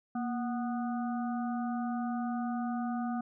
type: harmonic tone with a mistuned harmonic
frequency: 246.3 Hz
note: B3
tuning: 5 cents flat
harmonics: 1 / 3 / 5 / 6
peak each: -32 / -38 / -44 / -49 dBFS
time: 0.15-3.21 s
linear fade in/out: 5 ms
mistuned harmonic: 1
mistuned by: -76 cents
effects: none